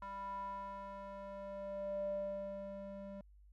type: tone with band-pass filter sweep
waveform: square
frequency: 197.3 Hz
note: G3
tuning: 11 cents sharp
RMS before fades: -44 dBFS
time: 0.02-3.21 s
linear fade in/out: 2 ms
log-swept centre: 1100 to 420 Hz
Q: 6.8
effects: added 50 Hz sine -59 dBFS peak until 3.52 s